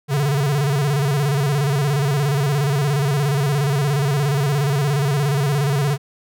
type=tone with vibrato; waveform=square; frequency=141.4 Hz; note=C#3; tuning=35 cents sharp; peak=-17 dBFS; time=0.08-5.98 s; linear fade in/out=50 ms; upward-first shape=square; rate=17 Hz; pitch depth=87 cents each way; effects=none

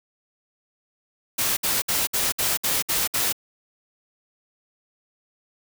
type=noise bursts; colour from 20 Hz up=white; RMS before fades=-23 dBFS; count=8; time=1.38-3.327 s; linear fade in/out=10 ms; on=190 ms; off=61 ms; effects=none

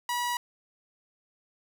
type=tone; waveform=sawtooth; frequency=969 Hz; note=B5; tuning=33 cents flat; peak=-24 dBFS; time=0.09-0.37 s; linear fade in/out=2 ms; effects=none

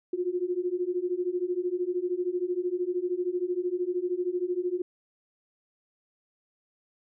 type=beating tone pair; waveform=sine; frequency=351.3 / 364.3 Hz; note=F4 / F#4; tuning=+10 / -27 cents; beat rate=13 Hz; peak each=-30 / -29 dBFS; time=0.13-4.82 s; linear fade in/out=5 ms; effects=none

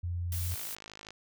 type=tone; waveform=sine; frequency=87.31 Hz; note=F2; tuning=in tune; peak=-31 dBFS; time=0.03-0.55 s; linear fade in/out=10 ms
type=noise; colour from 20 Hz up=blue; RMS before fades=-39 dBFS; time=0.32-0.75 s; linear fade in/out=2 ms
type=click train; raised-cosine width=0.2 ms; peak=-28 dBFS; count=32; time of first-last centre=0.52-1.106 s; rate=52.9 Hz
effects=none

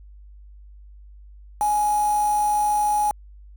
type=tone with quantisation; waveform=sine; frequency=837 Hz; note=G#5; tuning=13 cents sharp; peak=-18 dBFS; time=1.61-3.11 s; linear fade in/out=0 ms; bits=5; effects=added 50 Hz sine -42 dBFS peak until 3.56 s

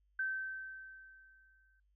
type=tone with exponential decay; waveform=sine; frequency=1546 Hz; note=G6; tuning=24 cents flat; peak=-32 dBFS; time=0.19-1.8 s; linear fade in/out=5 ms; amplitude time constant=350 ms; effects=noise-tail reverb RT60 0.2 s tail -25 dB re dry + added 50 Hz sine -70 dBFS peak until 1.95 s

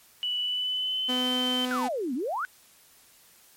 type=tone with pitch glide; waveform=sine; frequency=2960 to 3087 Hz; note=F#7 to G7; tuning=0 to -27 cents; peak=-26 dBFS; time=0.23-1.65 s; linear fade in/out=0 ms; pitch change=+73 cents; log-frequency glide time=0.4-1.31 s
type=tone; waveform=sawtooth; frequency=251.6 Hz; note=B3; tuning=32 cents sharp; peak=-24 dBFS; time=1.08-1.89 s; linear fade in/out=20 ms
type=exponential two-way sweep; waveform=sine; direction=down then up; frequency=1568 to 233.1 to 1568 Hz; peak=-27 dBFS; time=1.71-2.45 s; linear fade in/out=0 ms; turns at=2.14 s
effects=white hiss -57 dBFS RMS until 3.56 s + MP3 64 kbps

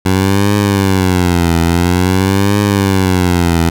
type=tone with vibrato; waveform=15% pulse; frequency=92.5 Hz; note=F#2; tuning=in tune; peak=-3 dBFS; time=0.05-3.7 s; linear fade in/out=10 ms; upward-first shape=triangle; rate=0.49 Hz; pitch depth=190 cents each way; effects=none

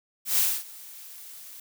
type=noise with ADSR envelope; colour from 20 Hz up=blue; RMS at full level=-21 dBFS; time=0.25-1.6 s; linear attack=130 ms; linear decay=250 ms; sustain=-23 dB; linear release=3 ms; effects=none

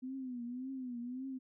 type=tone with vibrato; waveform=sine; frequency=252.1 Hz; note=B3; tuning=36 cents sharp; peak=-39 dBFS; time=0.02-1.39 s; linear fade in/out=20 ms; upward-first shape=triangle; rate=1.8 Hz; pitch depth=120 cents each way; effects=none

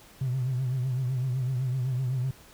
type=tone with vibrato; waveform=triangle; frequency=128.4 Hz; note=C3; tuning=32 cents flat; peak=-22 dBFS; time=0.21-2.31 s; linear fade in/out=5 ms; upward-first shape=triangle; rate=7.9 Hz; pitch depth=100 cents each way; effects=tanh soft clip ceiling -22 dBFS + pink hiss -53 dBFS RMS until 2.53 s

